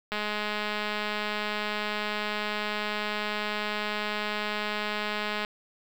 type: click train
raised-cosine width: 0.3 ms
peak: -15 dBFS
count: 1120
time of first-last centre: 0.12-5.449 s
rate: 210 Hz
effects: 7-bit